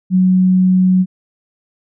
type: tone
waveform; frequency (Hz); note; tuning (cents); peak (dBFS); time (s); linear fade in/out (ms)
sine; 185; F#3; 0; -8; 0.1-1.06; 50
effects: none